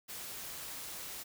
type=noise; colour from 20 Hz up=white; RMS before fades=-44 dBFS; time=0.08-1.24 s; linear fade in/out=20 ms; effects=none